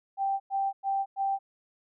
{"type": "tone bursts", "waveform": "sine", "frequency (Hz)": 784, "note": "G5", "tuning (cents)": 0, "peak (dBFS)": -25, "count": 4, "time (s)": [0.17, 1.39], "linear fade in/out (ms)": 50, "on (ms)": 230, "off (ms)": 100, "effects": []}